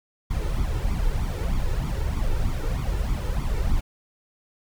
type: noise with flanger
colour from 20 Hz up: brown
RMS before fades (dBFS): -24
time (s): 0.3-3.81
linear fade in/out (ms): 10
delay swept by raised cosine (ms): 0.86 to 2.26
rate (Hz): 3.2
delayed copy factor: +0.7
effects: none